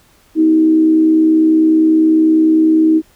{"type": "tone with frequency modulation", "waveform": "sine", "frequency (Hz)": 317.4, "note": "D#4", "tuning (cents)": 35, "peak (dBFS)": -7, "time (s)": [0.35, 3.02], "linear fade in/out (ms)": 50, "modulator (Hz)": 69.4, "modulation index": 0.32, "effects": ["pink hiss -51 dBFS RMS until 3.15 s"]}